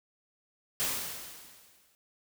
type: noise with exponential decay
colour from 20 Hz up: white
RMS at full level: -29 dBFS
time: 0.8-1.95 s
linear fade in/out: 0 ms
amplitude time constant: 250 ms
effects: none